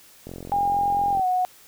click train, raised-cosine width 2 ms, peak -23 dBFS, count 42, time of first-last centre 0.27-1.196 s, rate 44.3 Hz
sine tone with pitch glide, 809 to 733.3 Hz, G#5 to F#5, -46 to -16 cents, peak -19 dBFS, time 0.52-1.45 s, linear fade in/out 0 ms, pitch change -170 cents, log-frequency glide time 1.11-1.26 s
effects white hiss -51 dBFS RMS until 1.67 s

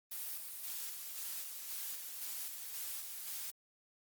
blue noise with tremolo, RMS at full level -42 dBFS, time 0.11-3.51 s, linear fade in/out 10 ms, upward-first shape square, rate 1.9 Hz, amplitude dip 35%, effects Opus 32 kbps

